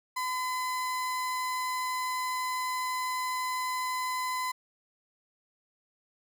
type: tone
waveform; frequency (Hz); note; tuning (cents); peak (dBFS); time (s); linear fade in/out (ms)
35% pulse; 1014; B5; +45; -28; 0.16-4.52; 10
effects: none